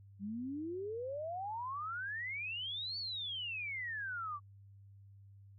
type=exponential two-way sweep; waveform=sine; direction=up then down; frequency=191.6 to 4542 to 1128 Hz; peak=-38 dBFS; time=0.19-4.4 s; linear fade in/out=50 ms; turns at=2.98 s; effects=added 99 Hz sine -55 dBFS peak until 5.58 s + Opus 48 kbps